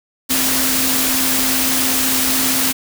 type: tone in noise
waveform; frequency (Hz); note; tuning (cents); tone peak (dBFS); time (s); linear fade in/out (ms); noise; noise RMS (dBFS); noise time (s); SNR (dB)
sine; 261.6; C4; 0; -23; 0.29-2.73; 20; white; -17; 0.29-2.73; -9
effects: none